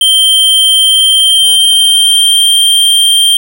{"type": "tone with pitch glide", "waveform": "square", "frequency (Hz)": [3136, 3169], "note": ["G7", "G7"], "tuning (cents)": [0, 18], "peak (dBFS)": -5, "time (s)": [0.01, 3.37], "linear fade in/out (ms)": 2, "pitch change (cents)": 18, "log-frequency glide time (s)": [0.78, 2.48], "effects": []}